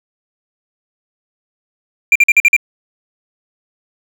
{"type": "tone bursts", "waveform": "triangle", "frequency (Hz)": 2377, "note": "D7", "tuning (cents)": 20, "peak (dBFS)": -3, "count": 6, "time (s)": [2.12, 2.565], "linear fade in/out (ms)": 2, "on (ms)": 35, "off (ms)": 47, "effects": []}